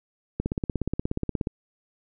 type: click train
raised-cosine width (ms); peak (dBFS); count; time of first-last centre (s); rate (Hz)
3; -13; 19; 0.4-1.471; 16.8
effects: none